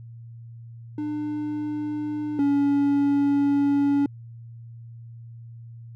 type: tone pair in turn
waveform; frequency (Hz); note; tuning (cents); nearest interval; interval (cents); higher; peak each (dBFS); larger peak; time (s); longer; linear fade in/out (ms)
triangle; 299.4 / 283.2; D4 / C#4; +33 / +37; minor second; 96; first; -24 / -16; second; 0.98-2.39 / 2.39-4.06; second; 2
effects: added 116 Hz sine -39 dBFS peak until 5.95 s